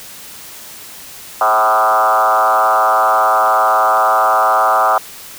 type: tone with frequency modulation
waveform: sine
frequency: 993 Hz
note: B5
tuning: 9 cents sharp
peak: -9 dBFS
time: 1.41-4.98 s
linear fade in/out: 2 ms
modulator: 114 Hz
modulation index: 3.2
effects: white hiss -34 dBFS RMS until 5.38 s